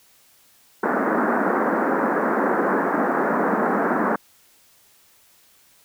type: band-pass noise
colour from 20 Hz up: pink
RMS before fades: -21 dBFS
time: 0.83-4.16 s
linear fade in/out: 5 ms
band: 200 to 1700 Hz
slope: 48 dB/octave
effects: white hiss -56 dBFS RMS until 5.84 s